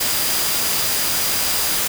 sine tone in noise, 4872 Hz, D#8, 37 cents flat, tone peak -28 dBFS, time 0-1.79 s, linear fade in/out 10 ms, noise white, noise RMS -20 dBFS, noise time 0-1.88 s, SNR -11 dB, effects none

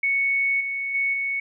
sine tone with level steps, 2217 Hz, C#7, in tune, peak -19 / -25 / -20 / -23 dBFS, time 0.03-1.4 s, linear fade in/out 5 ms, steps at 0.6 / 0.94 / 1.13 s, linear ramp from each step 10 ms, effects none

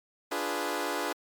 15% pulse chord, D diminished seventh, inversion none, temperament equal, 293.7 / 349.2 / 415.3 / 493.9 Hz, D4 / F4 / Ab4 / Cb5, 0 / 0 / 0 / 0 cents, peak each -29 dBFS, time 0.31-1.13 s, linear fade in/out 10 ms, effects MP3 96 kbps

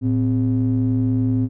triangle ring-modulated tone, 73.42 Hz, D2, in tune, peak -11 dBFS, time 0.01-1.49 s, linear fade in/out 50 ms, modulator 185 Hz, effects none

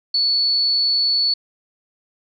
sine tone, 4435 Hz, C#8, in tune, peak -15 dBFS, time 0.14-1.34 s, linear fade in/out 5 ms, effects none

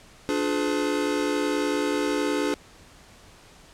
square chord, D diminished seventh, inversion none, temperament just, 293.7 / 352.4 / 422.9 / 507.5 Hz, D4 / F4 / Ab4 / Cb5, 0 / +16 / +31 / +47 cents, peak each -27 / -32 / -29 / -32 dBFS, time 0.29-2.54 s, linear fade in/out 0 ms, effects pink hiss -51 dBFS RMS until 3.73 s + low-pass 9000 Hz 12 dB/octave

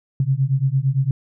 sine beating tone pair, 130.4 / 139.2 Hz, C3 / C#3, -5 / +8 cents, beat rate 8.8 Hz, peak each -19 dBFS, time 0.2-1.11 s, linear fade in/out 2 ms, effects none

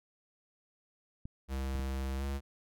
clicks, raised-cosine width 5 ms, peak -30 dBFS, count 3, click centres 1.255 / 1.753 / 1.795 s
square tone with pitch glide, 66.7 to 68.89 Hz, C2 to C#2, +34 to -10 cents, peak -34 dBFS, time 1.48-2.41 s, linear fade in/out 50 ms, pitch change +56 cents, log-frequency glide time 2.18-2.23 s
effects none

